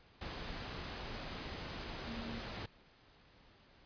sine tone in noise, 230 Hz, A#3, 23 cents flat, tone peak -44 dBFS, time 2.07-2.4 s, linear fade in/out 5 ms, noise pink, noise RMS -44 dBFS, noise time 0.21-2.66 s, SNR -3 dB, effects pink hiss -64 dBFS RMS until 3.85 s + resampled to 11025 Hz

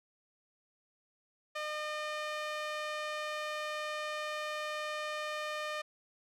sawtooth tone with band-pass filter, 607 Hz, D#5, 43 cents flat, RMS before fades -38 dBFS, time 1.55-5.82 s, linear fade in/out 10 ms, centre 1900 Hz, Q 0.69, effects none

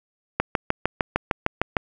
click train, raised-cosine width 0.5 ms, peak -4 dBFS, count 10, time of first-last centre 0.4-1.768 s, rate 6.58 Hz, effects none

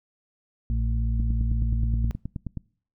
harmonic tone, 56.6 Hz, A1, 50 cents sharp, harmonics 1 / 2 / 4, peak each -23 / -29 / -35 dBFS, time 0.7-2.11 s, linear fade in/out 0 ms
click train, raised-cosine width 5 ms, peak -19 dBFS, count 14, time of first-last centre 1.2-2.573 s, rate 9.47 Hz
effects noise-tail reverb RT60 0.5 s tail -25 dB re dry

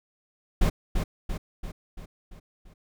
brown noise with echo, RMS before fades -19 dBFS, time 0.61-0.7 s, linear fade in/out 10 ms, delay 340 ms, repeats 6, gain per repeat -5 dB, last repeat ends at 2.74 s, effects none

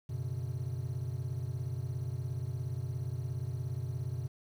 triangle chord, F# suspended fourth, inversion none, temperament equal with one note detuned, 92.5 / 123.47 / 140.53 Hz, F#2 / B2 / C#3, 0 / 0 / +24 cents, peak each -38 / -34 / -39 dBFS, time 0.09-4.28 s, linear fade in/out 10 ms, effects 10-bit

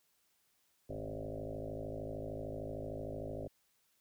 sine tone with frequency modulation, 330.9 Hz, E4, 7 cents sharp, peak -39 dBFS, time 0.89-3.48 s, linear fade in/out 10 ms, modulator 53.2 Hz, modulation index 5.7, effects white hiss -75 dBFS RMS until 4 s

